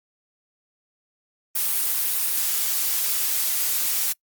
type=noise; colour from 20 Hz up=blue; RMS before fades=-23 dBFS; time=1.55-4.13 s; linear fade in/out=10 ms; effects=noise-tail reverb RT60 0.1 s tail -25 dB re dry + Opus 32 kbps